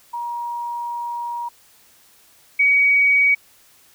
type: tone pair in turn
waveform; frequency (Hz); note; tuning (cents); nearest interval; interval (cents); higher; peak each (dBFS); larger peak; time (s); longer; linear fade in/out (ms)
sine; 950 / 2259; A#5 / C#7; +33 / +32; octave + minor third; 1499; second; -24 / -12; second; 0.13-1.49 / 2.59-3.35; first; 10
effects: white hiss -53 dBFS RMS until 3.94 s